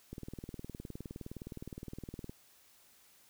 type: click train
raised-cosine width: 3 ms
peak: -30 dBFS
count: 43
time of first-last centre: 0.13-2.295 s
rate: 19.4 Hz
effects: white hiss -64 dBFS RMS until 3.29 s